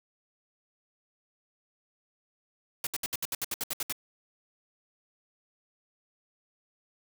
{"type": "noise bursts", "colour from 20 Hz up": "white", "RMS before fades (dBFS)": -32, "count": 12, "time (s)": [2.84, 3.925], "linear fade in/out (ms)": 2, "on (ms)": 29, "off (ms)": 67, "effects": []}